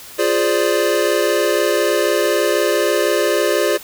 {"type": "chord", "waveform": "square", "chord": "D half-diminished seventh", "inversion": "first", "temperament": "equal", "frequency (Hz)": [349.2, 415.3, 523.3, 587.3], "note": ["F4", "Ab4", "C5", "D5"], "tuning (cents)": [0, 0, 0, 0], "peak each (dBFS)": [-21, -20, -22, -20], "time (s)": [0.18, 3.78], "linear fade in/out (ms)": 20, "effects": ["white hiss -37 dBFS RMS until 3.83 s"]}